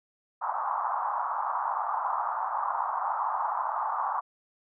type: band-pass noise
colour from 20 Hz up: pink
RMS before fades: -30 dBFS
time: 0.41-4.21 s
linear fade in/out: 20 ms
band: 790 to 1200 Hz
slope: 48 dB/octave
effects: none